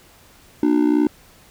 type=tone with amplitude modulation; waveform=triangle; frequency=300 Hz; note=D4; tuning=37 cents sharp; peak=-8 dBFS; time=0.63-1.07 s; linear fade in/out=2 ms; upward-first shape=sine; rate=62.5 Hz; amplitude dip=90%; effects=pink hiss -50 dBFS RMS until 1.5 s